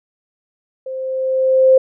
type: tone with level ramp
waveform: sine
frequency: 523.3 Hz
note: C5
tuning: in tune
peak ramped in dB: -24 to -5 dBFS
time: 0.86-1.78 s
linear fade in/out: 5 ms
effects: none